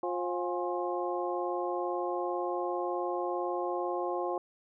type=harmonic tone with a mistuned harmonic; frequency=177.4 Hz; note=F3; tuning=27 cents sharp; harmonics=2 / 3 / 4 / 5 / 6; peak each=-34 / -36 / -37 / -38 / -39 dBFS; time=0.03-4.38 s; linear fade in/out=2 ms; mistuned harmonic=5; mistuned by=-120 cents; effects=none